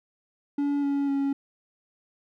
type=tone with pitch steps; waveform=triangle; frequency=285.4 / 281.3 / 277.3 Hz; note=D4 / C#4 / C#4; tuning=-49 / +26 / +1 cents; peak=-21 dBFS; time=0.58-1.33 s; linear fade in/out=5 ms; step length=250 ms; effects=none